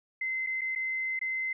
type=tone with dropouts; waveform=sine; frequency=2062 Hz; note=C7; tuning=26 cents flat; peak=-29 dBFS; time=0.21-1.53 s; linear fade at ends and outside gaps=5 ms; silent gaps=0.465-0.469 / 0.611-0.615 / 0.752-0.758 / 1.192-1.213 s; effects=none